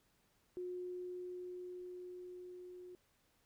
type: tone with level ramp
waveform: sine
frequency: 360.7 Hz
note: F#4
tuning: 44 cents flat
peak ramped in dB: -40 to -50 dBFS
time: 0.57-2.95 s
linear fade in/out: 0 ms
effects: pink hiss -75 dBFS RMS until 3.45 s